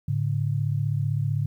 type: tone pair together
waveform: sine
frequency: 107.65 / 143.3 Hz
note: A2 / D3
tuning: -37 / -42 cents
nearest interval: perfect fourth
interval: 495 cents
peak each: -25 dBFS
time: 0.08-1.46 s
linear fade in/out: 5 ms
effects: 10-bit